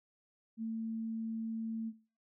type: tone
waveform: sine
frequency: 224.4 Hz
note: A3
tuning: 34 cents sharp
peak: -35 dBFS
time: 0.57-1.93 s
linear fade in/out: 50 ms
effects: noise-tail reverb RT60 0.4 s tail -20 dB re dry